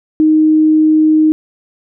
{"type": "tone", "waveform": "sine", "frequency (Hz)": 311.1, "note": "D#4", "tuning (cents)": 0, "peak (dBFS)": -6, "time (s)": [0.2, 1.32], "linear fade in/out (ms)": 0, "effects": []}